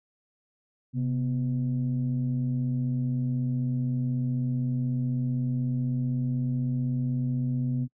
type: tone pair together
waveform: sine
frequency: 130.7 / 246.7 Hz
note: C3 / B3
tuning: -1 / -2 cents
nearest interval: major seventh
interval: 1099 cents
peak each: -25 / -29 dBFS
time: 0.93-7.88 s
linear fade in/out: 50 ms
effects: noise-tail reverb RT60 0.1 s tail -25 dB re dry + tanh soft clip ceiling -19 dBFS